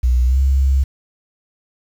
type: tone with pitch glide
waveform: sine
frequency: 61.74 to 67.33 Hz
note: B1 to C#2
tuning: 0 to -50 cents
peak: -11 dBFS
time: 0.03-0.84 s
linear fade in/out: 10 ms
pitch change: +150 cents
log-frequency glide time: 0.25-0.39 s
effects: 7-bit